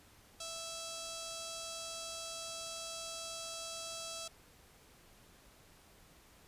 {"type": "tone with notch filter", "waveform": "5% pulse", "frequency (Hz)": 659.3, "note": "E5", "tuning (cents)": 0, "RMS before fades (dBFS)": -44, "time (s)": [0.4, 4.28], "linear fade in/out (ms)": 5, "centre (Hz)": 2000, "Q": 1.4, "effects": ["pink hiss -62 dBFS RMS until 6.47 s", "resampled to 32000 Hz"]}